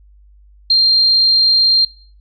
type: tone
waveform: sine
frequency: 4186 Hz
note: C8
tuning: in tune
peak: -8 dBFS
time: 0.7-1.85 s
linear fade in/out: 5 ms
effects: noise-tail reverb RT60 0.5 s tail -22 dB re dry + added 50 Hz sine -43 dBFS peak until 2.2 s